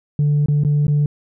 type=tone with dropouts; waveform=sine; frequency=146.83 Hz; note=D3; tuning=in tune; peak=-11 dBFS; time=0.19-1.06 s; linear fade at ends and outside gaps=2 ms; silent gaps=0.46-0.484 / 0.636-0.648 / 0.868-0.88 s; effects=tanh soft clip ceiling -11 dBFS